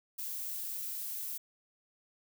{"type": "noise", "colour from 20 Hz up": "violet", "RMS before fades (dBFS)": -39, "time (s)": [0.18, 1.38], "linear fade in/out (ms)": 10, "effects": []}